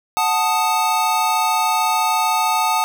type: chord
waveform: square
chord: D# diminished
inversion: first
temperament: equal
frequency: 740 / 880 / 1244.5 Hz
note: F#5 / A5 / D#6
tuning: 0 / 0 / 0 cents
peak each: -23 / -19 / -22 dBFS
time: 0.17-2.84 s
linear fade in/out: 0 ms
effects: none